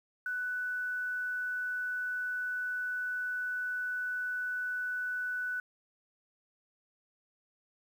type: tone with quantisation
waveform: sine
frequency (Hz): 1489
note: F#6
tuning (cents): +11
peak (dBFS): -32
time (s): 0.26-5.6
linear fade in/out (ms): 2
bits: 10
effects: none